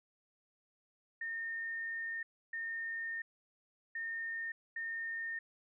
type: tone bursts at uneven times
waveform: sine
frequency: 1826 Hz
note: A#6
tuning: 36 cents flat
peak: -37 dBFS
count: 4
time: 1.21-2.23 / 2.53-3.22 / 3.95-4.52 / 4.76-5.39 s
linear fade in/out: 5 ms
effects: none